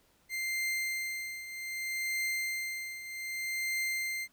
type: tone with tremolo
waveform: 40% pulse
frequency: 2093 Hz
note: C7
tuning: in tune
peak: -29 dBFS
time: 0.29-4.28 s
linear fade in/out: 50 ms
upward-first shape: triangle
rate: 0.64 Hz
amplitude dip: 75%
effects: pink hiss -68 dBFS RMS until 4.32 s